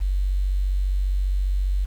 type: tone with quantisation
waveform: sine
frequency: 47.43 Hz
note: F#1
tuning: 44 cents sharp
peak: -19 dBFS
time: 0-1.86 s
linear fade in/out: 20 ms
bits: 8
effects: none